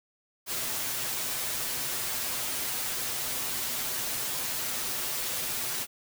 white noise with comb filter, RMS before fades -32 dBFS, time 0.46-5.87 s, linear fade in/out 50 ms, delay 7.9 ms, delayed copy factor +0.65, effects none

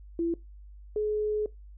sine tone pair in turn, 336.5 / 424 Hz, E4 / G#4, +36 / +36 cents, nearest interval major third, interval 400 cents, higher second, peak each -25 dBFS, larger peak neither, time 0.19-0.34 / 0.96-1.46 s, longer second, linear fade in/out 2 ms, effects noise-tail reverb RT60 0.2 s tail -21 dB re dry + added 50 Hz sine -45 dBFS peak until 1.77 s

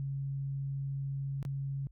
sine tone with dropouts, 137.7 Hz, C#3, 11 cents flat, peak -33 dBFS, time 0-1.87 s, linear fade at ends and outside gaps 0 ms, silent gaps 1.428-1.451 s, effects added 50 Hz sine -55 dBFS peak until 1.91 s

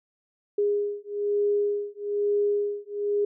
sine beating tone pair, 409.9 / 411 Hz, G#4 / G#4, -23 / -18 cents, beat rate 1.1 Hz, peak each -26 / -26 dBFS, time 0.58-3.25 s, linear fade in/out 5 ms, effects none

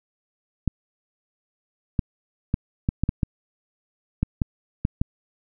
clicks, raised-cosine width 5 ms, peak -8 dBFS, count 11, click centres 0.677 / 1.992 / 2.541 / 2.889 / 3.036 / 3.091 / 3.232 / 4.23 / 4.418 / 4.851 / 5.015 s, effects none

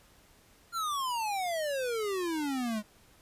square exponential sweep, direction down, 1405 to 205.4 Hz, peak -31 dBFS, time 0.72-2.83 s, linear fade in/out 50 ms, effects pink hiss -61 dBFS RMS until 3.21 s + resampled to 32000 Hz

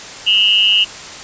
sine tone with amplitude modulation, 2877 Hz, F#7, 49 cents flat, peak -5 dBFS, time 0.26-0.85 s, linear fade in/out 20 ms, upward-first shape sine, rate 204 Hz, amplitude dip 90%, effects white hiss -31 dBFS RMS until 1.23 s + resampled to 16000 Hz

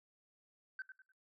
sine tone with echo, 1538 Hz, G6, 33 cents flat, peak -39 dBFS, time 0.79-0.82 s, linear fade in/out 2 ms, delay 100 ms, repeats 3, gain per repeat -10 dB, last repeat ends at 1.12 s, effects noise-tail reverb RT60 0.2 s tail -20 dB re dry + tanh soft clip ceiling -37 dBFS

